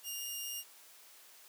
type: tone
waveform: 10% pulse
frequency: 2828 Hz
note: F7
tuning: 21 cents sharp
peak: -30 dBFS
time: 0.03-0.64 s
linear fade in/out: 50 ms
effects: white hiss -58 dBFS RMS until 1.48 s + high-pass 400 Hz 12 dB/octave